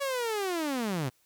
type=linear sweep; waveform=sawtooth; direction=down; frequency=568 to 118.7 Hz; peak=-25 dBFS; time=0-1.1 s; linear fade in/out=20 ms; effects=white hiss -68 dBFS RMS until 1.25 s